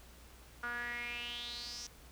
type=tone with band-pass filter sweep; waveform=sawtooth; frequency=240 Hz; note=B3; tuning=49 cents flat; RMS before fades=-42 dBFS; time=0.63-1.87 s; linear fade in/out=5 ms; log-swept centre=1400 to 5900 Hz; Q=6.4; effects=added 60 Hz sine -57 dBFS peak until 2.11 s + pink hiss -59 dBFS RMS until 2.11 s